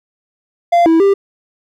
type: tone with pitch steps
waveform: triangle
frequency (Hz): 690 / 326.5 / 395.9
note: F5 / E4 / G4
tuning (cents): -21 / -17 / +17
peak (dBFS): -5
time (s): 0.72-1.14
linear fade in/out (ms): 10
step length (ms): 140
effects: none